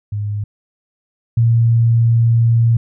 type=tone pair in turn; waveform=sine; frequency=103.83 / 115.93 Hz; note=G#2 / A#2; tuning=0 / -9 cents; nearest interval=major second; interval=191 cents; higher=second; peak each=-18 / -9 dBFS; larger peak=second; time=0.12-0.44 / 1.37-2.77 s; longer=second; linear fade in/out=5 ms; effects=none